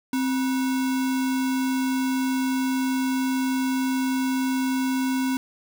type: tone with sample-and-hold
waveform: sine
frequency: 261.6 Hz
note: C4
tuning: in tune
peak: -21 dBFS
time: 0.13-5.37 s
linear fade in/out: 2 ms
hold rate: 1225 Hz
effects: none